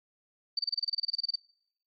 sine tone bursts, 4600 Hz, D8, 37 cents flat, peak -26 dBFS, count 16, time 0.57-1.357 s, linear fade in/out 5 ms, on 22 ms, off 29 ms, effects noise-tail reverb RT60 0.7 s tail -23 dB re dry + AAC 64 kbps

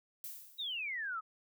violet noise with exponential decay, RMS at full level -42 dBFS, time 0.24-0.89 s, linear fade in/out 0 ms, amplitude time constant 140 ms
sine exponential sweep, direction down, 3882 to 1244.5 Hz, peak -36 dBFS, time 0.58-1.21 s, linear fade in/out 20 ms
effects none

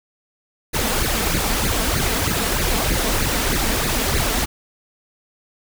pink noise with flanger, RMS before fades -20 dBFS, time 0.73-4.46 s, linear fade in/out 20 ms, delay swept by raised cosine 0.45 to 4.55 ms, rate 3.2 Hz, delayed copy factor +0.75, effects none

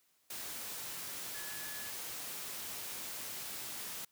sine tone in noise, 1704 Hz, G#6, 44 cents sharp, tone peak -49 dBFS, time 1.34-1.9 s, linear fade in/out 5 ms, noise white, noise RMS -43 dBFS, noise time 0.3-4.05 s, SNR -9 dB, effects white hiss -73 dBFS RMS until 4.11 s + high-pass 80 Hz 12 dB/octave

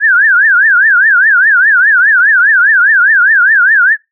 sine tone with vibrato, 1593 Hz, G6, 27 cents sharp, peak -4 dBFS, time 0-3.97 s, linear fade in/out 50 ms, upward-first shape triangle, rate 4.9 Hz, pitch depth 250 cents each way, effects noise-tail reverb RT60 0.2 s tail -25 dB re dry

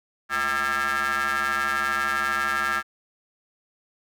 30% pulse ring-modulated tone, 142.5 Hz, C#3, 48 cents sharp, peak -17 dBFS, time 0.29-2.83 s, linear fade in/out 50 ms, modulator 1490 Hz, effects none

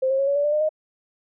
sine tone with pitch steps, 523.3 / 536.2 / 549.3 / 562.8 / 576.6 / 590.8 / 605.3 / 620.2 Hz, C5 / C5 / C#5 / C#5 / D5 / D5 / D#5 / D#5, 0 / +42 / -16 / +26 / -32 / +10 / -48 / -6 cents, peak -18 dBFS, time 0.02-0.692 s, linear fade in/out 10 ms, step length 84 ms, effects none

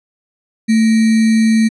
sine tone with sample-and-hold, 222.2 Hz, A3, 17 cents sharp, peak -8 dBFS, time 0.68-1.69 s, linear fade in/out 20 ms, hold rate 2100 Hz, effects resampled to 24000 Hz

